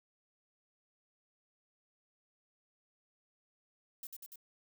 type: noise with echo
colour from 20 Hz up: violet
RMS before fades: -45 dBFS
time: 4.03-4.07 s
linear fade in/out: 2 ms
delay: 96 ms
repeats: 3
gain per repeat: -2 dB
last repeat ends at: 4.358 s
effects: none